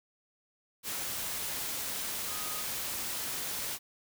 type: tone in noise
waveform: sine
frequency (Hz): 1247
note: D#6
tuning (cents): +3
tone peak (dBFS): -45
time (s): 2.27-2.66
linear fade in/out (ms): 50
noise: white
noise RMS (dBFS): -36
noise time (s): 0.83-3.79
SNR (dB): -12
effects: none